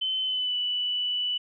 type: tone with pitch glide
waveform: sine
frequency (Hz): 3059 to 2968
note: G7 to F#7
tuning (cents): -43 to +5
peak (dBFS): -25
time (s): 0.01-1.38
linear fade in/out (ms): 10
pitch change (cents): -52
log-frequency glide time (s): 0.22-0.56
effects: none